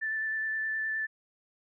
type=tone with vibrato; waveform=sine; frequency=1760 Hz; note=A6; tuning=in tune; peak=-29 dBFS; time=0.01-1.07 s; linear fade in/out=20 ms; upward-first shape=square; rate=9.6 Hz; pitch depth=9 cents each way; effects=none